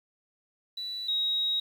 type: tone pair in turn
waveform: sine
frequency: 3951 / 3800 Hz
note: B7 / A#7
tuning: 0 / +33 cents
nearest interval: minor second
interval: 67 cents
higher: first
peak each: -33 / -25 dBFS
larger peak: second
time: 0.77-1.08 / 1.08-1.6 s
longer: second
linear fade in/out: 5 ms
effects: 9-bit